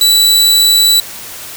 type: tone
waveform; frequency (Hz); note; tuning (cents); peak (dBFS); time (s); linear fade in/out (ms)
sawtooth; 3951; B7; 0; -3; 0.01-1; 2
effects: white hiss -28 dBFS RMS until 1.56 s